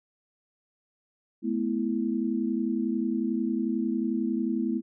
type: chord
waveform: sine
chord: A suspended second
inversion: none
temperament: equal with one note detuned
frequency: 215.8 / 246.9 / 329.6 Hz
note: A3 / B3 / E4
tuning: -33 / 0 / 0 cents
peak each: -29 / -29 / -30 dBFS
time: 1.42-4.82 s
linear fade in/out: 50 ms
effects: none